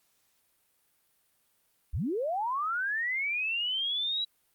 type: linear sweep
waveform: sine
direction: up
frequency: 38.89 to 3921 Hz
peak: -28 dBFS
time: 1.93-4.25 s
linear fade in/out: 10 ms
effects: white hiss -71 dBFS RMS until 4.54 s + Opus 48 kbps